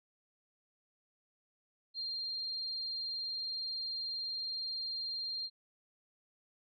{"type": "tone", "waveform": "sine", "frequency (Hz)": 4193, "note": "C8", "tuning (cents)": 3, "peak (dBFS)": -36, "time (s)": [1.94, 5.5], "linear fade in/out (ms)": 50, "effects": []}